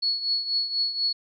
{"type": "tone with tremolo", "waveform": "sine", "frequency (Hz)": 4380, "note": "C#8", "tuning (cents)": -22, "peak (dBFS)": -20, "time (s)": [0.02, 1.13], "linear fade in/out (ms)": 10, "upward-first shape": "triangle", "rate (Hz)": 4.1, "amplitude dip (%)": 75, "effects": []}